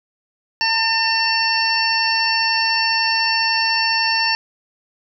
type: harmonic tone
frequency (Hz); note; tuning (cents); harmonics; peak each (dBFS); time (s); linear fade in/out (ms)
902; A5; +43; 1 / 2 / 3 / 5 / 6; -22 / -22 / -22 / -22 / -22; 0.61-4.35; 0
effects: none